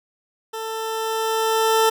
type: tone with level ramp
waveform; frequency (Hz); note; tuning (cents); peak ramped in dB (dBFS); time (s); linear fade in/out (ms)
20% pulse; 444.5; A4; +18; -23 to -9; 0.53-1.9; 10
effects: none